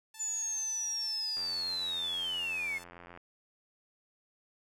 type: tone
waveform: 5% pulse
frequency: 880 Hz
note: A5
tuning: in tune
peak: -37 dBFS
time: 0.14-2.84 s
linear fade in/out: 5 ms
type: linear sweep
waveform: sine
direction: down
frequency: 7050 to 2116 Hz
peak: -32 dBFS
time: 0.19-2.79 s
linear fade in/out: 20 ms
type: click train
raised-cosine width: 0.5 ms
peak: -34 dBFS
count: 158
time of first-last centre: 1.37-3.175 s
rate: 87 Hz
effects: none